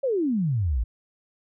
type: exponential sweep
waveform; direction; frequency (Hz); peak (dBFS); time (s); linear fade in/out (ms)
sine; down; 572 to 51.7; -21; 0.03-0.84; 10
effects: none